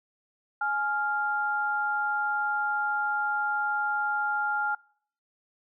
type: tone pair together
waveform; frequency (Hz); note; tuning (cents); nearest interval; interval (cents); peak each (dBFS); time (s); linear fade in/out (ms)
sine; 837.6 / 1396.9; G#5 / F6; +15 / 0; major sixth; 885; -29 / -27; 0.61-4.75; 5
effects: noise-tail reverb RT60 0.6 s tail -26 dB re dry